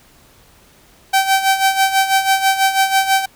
sawtooth tone with tremolo, 773 Hz, G5, 24 cents flat, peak -6 dBFS, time 1.13-3.26 s, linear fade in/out 10 ms, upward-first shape sine, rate 6.1 Hz, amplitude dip 70%, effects pink hiss -49 dBFS RMS until 3.35 s

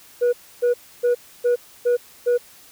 sine tone bursts, 484.9 Hz, B4, 32 cents flat, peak -12 dBFS, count 6, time 0.21-2.38 s, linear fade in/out 20 ms, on 120 ms, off 290 ms, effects tanh soft clip ceiling -14 dBFS + white hiss -48 dBFS RMS until 2.71 s

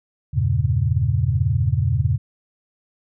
sine chord, E diminished seventh, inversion none, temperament equal, 82.41 / 98 / 116.54 / 138.59 Hz, E2 / G2 / Bb2 / Db3, 0 / 0 / 0 / 0 cents, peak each -23 / -22 / -21 / -22 dBFS, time 0.33-2.18 s, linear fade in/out 20 ms, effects none

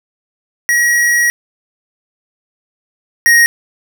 square tone pair in turn, 1907 / 1874.2 Hz, A#6 / A#6, +39 / +9 cents, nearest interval unison, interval 30 cents, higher first, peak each -10 / -6 dBFS, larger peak second, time 0.69-1.3 / 3.26-3.46 s, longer first, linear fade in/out 0 ms, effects none

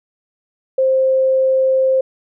sine tone, 526 Hz, C5, 9 cents sharp, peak -11 dBFS, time 0.78-2.01 s, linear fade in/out 5 ms, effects none

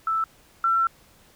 sine tone pair in turn, 1320 / 1347.7 Hz, E6 / E6, +2 / +38 cents, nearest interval unison, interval 36 cents, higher second, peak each -21 / -18 dBFS, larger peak second, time 0.07-0.24 / 0.64-0.87 s, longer second, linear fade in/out 2 ms, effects pink hiss -56 dBFS RMS until 1.35 s

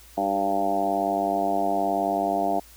harmonic tone with a mistuned harmonic, 99 Hz, G2, 18 cents sharp, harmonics 2 / 3 / 4 / 5 / 6 / 7 / 8 / 9, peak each -34 / -30 / -33 / -36 / -32 / -24 / -30 / -35 dBFS, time 0.17-2.6 s, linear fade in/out 10 ms, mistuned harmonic 4, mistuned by -35 cents, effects added 57 Hz sine -51 dBFS peak until 2.76 s + white hiss -51 dBFS RMS until 2.76 s

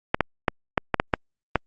clicks, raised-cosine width 0.5 ms, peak -3 dBFS, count 8, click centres 0.145 / 0.207 / 0.482 / 0.778 / 0.943 / 0.999 / 1.138 / 1.557 s, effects Opus 48 kbps

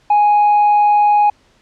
sine tone with tanh clipping, 830.6 Hz, G#5, in tune, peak -9 dBFS, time 0.1-1.3 s, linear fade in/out 5 ms, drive 1 dB, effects pink hiss -54 dBFS RMS until 1.61 s + low-pass 6000 Hz 12 dB/octave

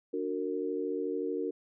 sine chord, D augmented, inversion none, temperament just, 293.7 / 367.1 / 458.9 Hz, D4 / F#4 / A#4, 0 / -14 / -27 cents, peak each -36 / -35 / -34 dBFS, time 0.13-1.51 s, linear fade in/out 10 ms, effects none

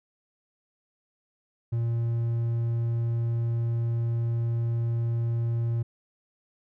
triangle tone, 116.54 Hz, A#2, in tune, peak -22 dBFS, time 1.72-5.83 s, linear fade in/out 10 ms, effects none

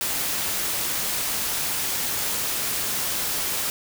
white noise, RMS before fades -26 dBFS, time 0.01-3.7 s, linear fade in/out 0 ms, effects none

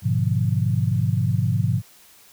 sine chord, G# diminished seventh, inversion none, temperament equal, 103.83 / 123.47 / 146.83 / 174.61 Hz, G#2 / B2 / D3 / F3, 0 / 0 / 0 / 0 cents, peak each -22 / -22 / -26 / -26 dBFS, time 0.02-1.82 s, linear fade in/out 50 ms, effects white hiss -51 dBFS RMS until 2.32 s

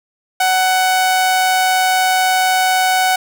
sawtooth tone with amplitude modulation, 746 Hz, F#5, 14 cents sharp, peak -7 dBFS, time 0.4-3.16 s, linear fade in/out 5 ms, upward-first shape sine, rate 177 Hz, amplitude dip 25%, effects none

